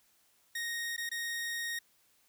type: tone with dropouts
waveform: sawtooth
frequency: 1864.7 Hz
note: A#6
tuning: in tune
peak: -31 dBFS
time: 0.55-1.79 s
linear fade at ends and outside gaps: 5 ms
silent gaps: 0.965-0.978 / 1.092-1.114 s
effects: white hiss -69 dBFS RMS until 2.28 s